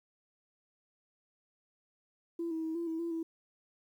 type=tone with pitch steps; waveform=sine; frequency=336.8 / 322.5 / 320.6 / 338.9 / 324.2 / 337.3 / 327.7 Hz; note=E4 / E4 / E4 / E4 / E4 / E4 / E4; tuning=+37 / -38 / -48 / +48 / -29 / +40 / -10 cents; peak=-32 dBFS; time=2.39-3.23 s; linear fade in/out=5 ms; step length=120 ms; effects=tanh soft clip ceiling -29 dBFS + 11-bit